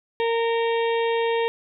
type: harmonic tone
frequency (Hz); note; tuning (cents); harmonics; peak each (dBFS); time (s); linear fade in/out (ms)
461; A#4; -19; 1 / 2 / 4 / 5 / 6 / 7 / 8; -21 / -27 / -33 / -35 / -37 / -38 / -39; 0.2-1.48; 0
effects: none